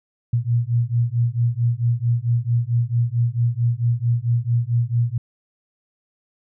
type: beating tone pair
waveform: sine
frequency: 116.54 / 121.04 Hz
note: A#2 / B2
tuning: 0 / -34 cents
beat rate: 4.5 Hz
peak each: -20 dBFS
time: 0.33-5.18 s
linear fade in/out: 5 ms
effects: none